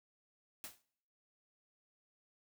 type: noise with exponential decay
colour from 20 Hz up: white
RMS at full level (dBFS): -43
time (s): 0.64-0.82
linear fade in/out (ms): 0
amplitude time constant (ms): 39
effects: noise-tail reverb RT60 0.7 s tail -23 dB re dry